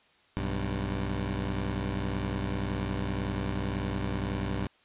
15% pulse tone pair together, 61.81 / 98 Hz, B1 / G2, +2 / 0 cents, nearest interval minor sixth, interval 798 cents, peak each -26 dBFS, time 0.37-4.67 s, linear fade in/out 0 ms, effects white hiss -63 dBFS RMS until 4.84 s + resampled to 8000 Hz

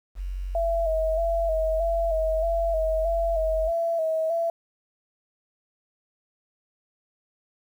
sine tone, 46.25 Hz, F#1, in tune, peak -28 dBFS, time 0.15-3.72 s, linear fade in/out 50 ms
sine tone with vibrato, 655 Hz, E5, 11 cents flat, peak -22 dBFS, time 0.55-4.5 s, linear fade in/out 2 ms, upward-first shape square, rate 1.6 Hz, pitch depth 40 cents each way
effects 9-bit

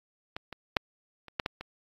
clicks, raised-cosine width 0.3 ms, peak -20 / -24 / -6 / -29 / -11 / -13 / -23 dBFS, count 7, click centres 0.365 / 0.527 / 0.768 / 1.283 / 1.398 / 1.461 / 1.61 s, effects AAC 32 kbps

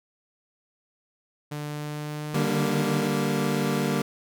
sawtooth tone with pitch glide, 148.3 to 152.82 Hz, D3 to D#3, +17 to -31 cents, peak -27 dBFS, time 1.51-3.08 s, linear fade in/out 10 ms, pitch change +52 cents, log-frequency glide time 1.68-2.83 s
25% pulse chord, G minor, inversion second, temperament equal with one note detuned, 146.83 / 194.87 / 233.1 Hz, D3 / G3 / Bb3, 0 / -10 / 0 cents, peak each -24 dBFS, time 2.34-4.02 s, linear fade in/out 5 ms
effects none

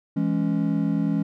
triangle chord, C# minor, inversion first, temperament just, 166.31 / 207.9 / 277.2 Hz, E3 / G#3 / C#4, +16 / +2 / 0 cents, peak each -23 dBFS, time 0.16-1.23 s, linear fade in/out 10 ms, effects none

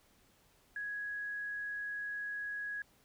sine tone, 1666 Hz, G#6, 5 cents sharp, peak -37 dBFS, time 0.76-2.82 s, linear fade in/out 2 ms, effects pink hiss -68 dBFS RMS until 3.04 s

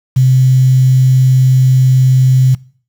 sine tone with quantisation, 129.9 Hz, C3, 12 cents flat, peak -5 dBFS, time 0.16-2.55 s, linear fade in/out 10 ms, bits 5, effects noise-tail reverb RT60 0.5 s tail -23 dB re dry

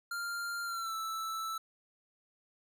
square tone with pitch glide, 1394 to 1318.8 Hz, F6 to E6, -4 to 0 cents, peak -36 dBFS, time 0.11-1.58 s, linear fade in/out 5 ms, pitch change -96 cents, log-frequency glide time 0.64-0.95 s, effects none

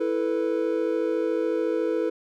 triangle chord, E suspended fourth, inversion none, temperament equal, 329.6 / 440 / 493.9 Hz, E4 / A4 / B4, 0 / 0 / 0 cents, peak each -25 dBFS, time 0-2.1 s, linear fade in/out 10 ms, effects none

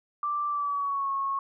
sine tone with pitch glide, 1174.7 to 1096 Hz, D6 to C#6, 0 to -20 cents, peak -26 dBFS, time 0.23-1.39 s, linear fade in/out 2 ms, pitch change -120 cents, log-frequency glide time 0.48-1.1 s, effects none

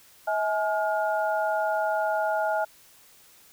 sine tone cluster, 642 / 843 / 1421 Hz, E5 / G#5 / F6, -46 / +26 / +30 cents, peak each -26 / -27 / -31 dBFS, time 0.27-2.65 s, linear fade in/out 10 ms, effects white hiss -55 dBFS RMS until 3.52 s

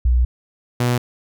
sine / sawtooth tone pair in turn, 61.1 / 122.2 Hz, B1 / B2, -18 / -18 cents, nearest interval octave, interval 1200 cents, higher second, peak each -12 dBFS, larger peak neither, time 0.05-0.25 / 0.8-0.98 s, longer first, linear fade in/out 5 ms, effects none

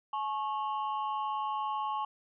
triangle ring-modulated tone, 975 Hz, B5, 23 cents flat, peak -26 dBFS, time 0.13-2.05 s, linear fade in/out 5 ms, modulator 121 Hz, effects resampled to 8000 Hz

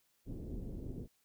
pink low-pass noise, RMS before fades -43 dBFS, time 0.25-1.08 s, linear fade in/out 50 ms, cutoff 400 Hz, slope 24 dB/octave, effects white hiss -75 dBFS RMS until 1.24 s

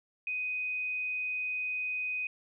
sine tone, 2500 Hz, D#7, 8 cents sharp, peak -31 dBFS, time 0.27-2.27 s, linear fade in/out 2 ms, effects none

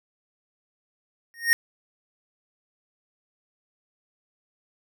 square tone with exponential growth, 1856 Hz, A#6, 8 cents flat, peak -13 dBFS, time 1.34-1.53 s, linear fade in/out 0 ms, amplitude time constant 41 ms, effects none

